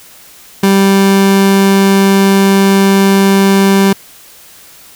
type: tone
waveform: 30% pulse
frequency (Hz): 195.6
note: G3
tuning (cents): -4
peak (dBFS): -3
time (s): 0.63-3.93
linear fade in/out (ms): 5
effects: white hiss -38 dBFS RMS until 4.95 s